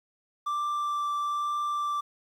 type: tone with vibrato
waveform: triangle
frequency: 1174.7 Hz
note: D6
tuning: in tune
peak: -25 dBFS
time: 0.46-2.01 s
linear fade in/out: 10 ms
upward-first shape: triangle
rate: 1.1 Hz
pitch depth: 8 cents each way
effects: 10-bit